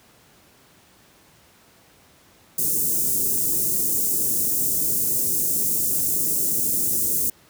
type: band-stop noise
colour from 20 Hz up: white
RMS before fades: -22 dBFS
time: 2.58-7.3 s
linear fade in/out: 5 ms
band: 420 to 7200 Hz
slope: 24 dB/octave
effects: pink hiss -54 dBFS RMS until 7.49 s + high-pass 80 Hz 12 dB/octave